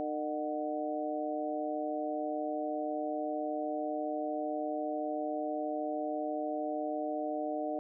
harmonic tone with a mistuned harmonic, 152.1 Hz, D#3, 39 cents flat, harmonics 2 / 3 / 4 / 5, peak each -37 / -42 / -36 / -38 dBFS, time 0-7.79 s, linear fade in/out 0 ms, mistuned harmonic 5, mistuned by -42 cents, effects none

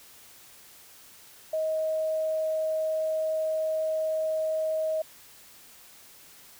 sine tone, 631 Hz, D#5, 24 cents sharp, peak -25 dBFS, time 1.53-5.02 s, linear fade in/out 5 ms, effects white hiss -52 dBFS RMS until 6.59 s

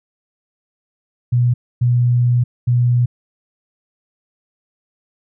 sine tone bursts at uneven times, 122 Hz, B2, 21 cents flat, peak -11 dBFS, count 3, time 1.32-1.54 / 1.81-2.44 / 2.67-3.06 s, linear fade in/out 10 ms, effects none

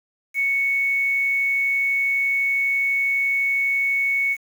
sine tone with quantisation, 2217 Hz, C#7, in tune, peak -18 dBFS, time 0.34-4.37 s, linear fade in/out 50 ms, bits 7, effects none

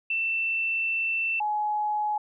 sine tone pair in turn, 2676 / 842.9 Hz, E7 / G#5, +25 / +25 cents, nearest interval octave + minor sixth, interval 2000 cents, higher first, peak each -24 dBFS, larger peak neither, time 0.1-1.4 / 1.4-2.18 s, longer first, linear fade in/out 5 ms, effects none

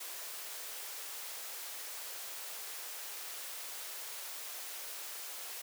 white high-pass noise, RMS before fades -44 dBFS, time 0-5.62 s, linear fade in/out 10 ms, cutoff 410 Hz, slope 24 dB/octave, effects none

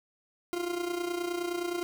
40% pulse tone with amplitude modulation, 349.2 Hz, F4, in tune, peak -27 dBFS, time 0.53-1.83 s, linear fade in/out 0 ms, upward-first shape sine, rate 29.6 Hz, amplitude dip 65%, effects 9-bit

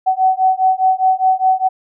sine beating tone pair, 751 / 755.9 Hz, F#5 / F#5, +26 / +37 cents, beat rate 4.9 Hz, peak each -14 dBFS, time 0.06-1.69 s, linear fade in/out 20 ms, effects none

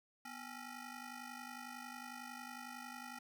15% pulse ring-modulated tone, 545 Hz, C#5, 29 cents flat, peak -38 dBFS, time 0.25-3.19 s, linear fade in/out 5 ms, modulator 298 Hz, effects none

